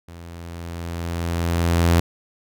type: tone with level ramp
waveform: sawtooth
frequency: 84.9 Hz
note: F2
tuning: 48 cents flat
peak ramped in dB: -34 to -9 dBFS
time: 0.08-2 s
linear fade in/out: 5 ms
effects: none